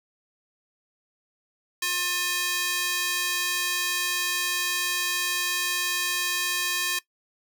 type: tone with high-pass filter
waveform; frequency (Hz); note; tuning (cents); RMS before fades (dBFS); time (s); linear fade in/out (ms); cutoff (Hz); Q
square; 356.3; F4; +35; -27; 1.82-6.99; 5; 2200; 0.85
effects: noise-tail reverb RT60 0.1 s tail -18 dB re dry